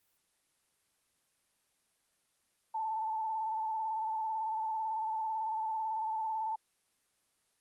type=tone with vibrato; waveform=sine; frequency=880 Hz; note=A5; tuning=in tune; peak=-32 dBFS; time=2.74-6.56 s; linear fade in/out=10 ms; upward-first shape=square; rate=18 Hz; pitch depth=28 cents each way; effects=white hiss -75 dBFS RMS until 7.6 s + Opus 24 kbps